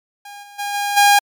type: tone with level steps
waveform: sawtooth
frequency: 813 Hz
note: G#5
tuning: 37 cents flat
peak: -30 / -35 / -18 / -15 / -5 dBFS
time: 0.25-1.19 s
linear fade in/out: 5 ms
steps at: 0.42 / 0.58 / 0.73 / 0.96 s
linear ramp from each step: 20 ms
effects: MP3 96 kbps